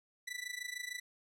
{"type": "tone with amplitude modulation", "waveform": "sawtooth", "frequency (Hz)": 1975.5, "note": "B6", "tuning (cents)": 0, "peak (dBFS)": -33, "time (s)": [0.27, 1], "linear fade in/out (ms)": 10, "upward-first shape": "sine", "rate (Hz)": 26.6, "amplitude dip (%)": 85, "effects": ["low-pass 12000 Hz 12 dB/octave"]}